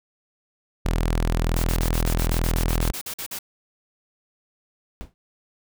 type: tone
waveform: sawtooth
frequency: 41.2 Hz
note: E1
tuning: in tune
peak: -16 dBFS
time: 0.85-2.92 s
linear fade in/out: 10 ms
type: noise bursts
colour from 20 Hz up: white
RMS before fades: -32 dBFS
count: 15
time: 1.56-3.389 s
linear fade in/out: 5 ms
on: 79 ms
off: 46 ms
type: noise with exponential decay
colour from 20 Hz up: brown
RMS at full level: -32 dBFS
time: 5.01-5.14 s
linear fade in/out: 0 ms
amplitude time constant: 28 ms
effects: none